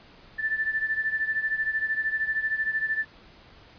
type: beating tone pair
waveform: sine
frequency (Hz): 1760 / 1773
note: A6 / A6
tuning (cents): 0 / +13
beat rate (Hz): 13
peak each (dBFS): -26 / -30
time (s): 0.38-3.05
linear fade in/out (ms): 20
effects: pink hiss -52 dBFS RMS until 3.78 s + resampled to 11025 Hz